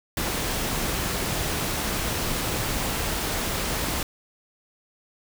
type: noise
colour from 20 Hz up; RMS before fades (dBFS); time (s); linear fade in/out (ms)
pink; -27; 0.17-4.03; 2
effects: none